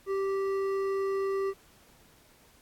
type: tone with hard clipping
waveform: sine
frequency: 390 Hz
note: G4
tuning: 9 cents flat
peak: -29 dBFS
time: 0.06-1.54 s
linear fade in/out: 50 ms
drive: 9 dB
effects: pink hiss -60 dBFS RMS until 2.61 s + AAC 64 kbps